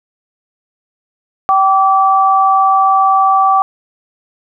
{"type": "tone pair together", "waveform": "sine", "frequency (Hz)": [773, 1158.2], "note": ["G5", "D6"], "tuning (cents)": [-24, -24], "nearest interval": "perfect fifth", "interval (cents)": 700, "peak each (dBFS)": -10, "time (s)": [1.49, 3.62], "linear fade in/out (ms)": 0, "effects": []}